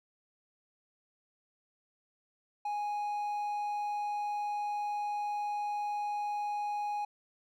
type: tone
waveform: triangle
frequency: 829 Hz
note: G#5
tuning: 3 cents flat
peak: -30 dBFS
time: 2.65-7.05 s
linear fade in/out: 5 ms
effects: none